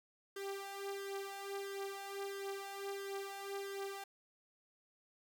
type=tone with flanger; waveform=sawtooth; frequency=395.2 Hz; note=G4; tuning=14 cents sharp; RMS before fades=-44 dBFS; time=0.36-4.04 s; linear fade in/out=5 ms; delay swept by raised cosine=1.9 to 3.7 ms; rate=1.5 Hz; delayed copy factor=+0.75; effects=11-bit